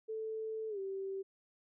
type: tone with pitch glide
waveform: sine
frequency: 440 to 387.5 Hz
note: A4 to G4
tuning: 0 to -20 cents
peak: -37 dBFS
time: 0.08-1.23 s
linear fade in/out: 20 ms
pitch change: -220 cents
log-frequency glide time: 0.69-0.79 s
effects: none